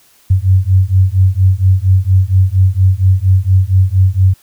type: beating tone pair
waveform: sine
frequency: 92.3 / 96.6 Hz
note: F#2 / G2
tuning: -4 / -25 cents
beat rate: 4.3 Hz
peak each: -10 dBFS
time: 0.3-4.34 s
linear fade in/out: 10 ms
effects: white hiss -49 dBFS RMS until 4.42 s